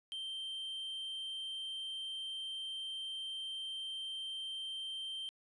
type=tone; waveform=triangle; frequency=3136 Hz; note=G7; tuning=in tune; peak=-38 dBFS; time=0.12-5.29 s; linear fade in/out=0 ms; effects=resampled to 24000 Hz